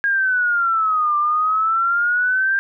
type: exponential two-way sweep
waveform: sine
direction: down then up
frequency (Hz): 1634 to 1183 to 1595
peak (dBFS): -15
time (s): 0.04-2.59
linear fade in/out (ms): 0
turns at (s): 1.17
effects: none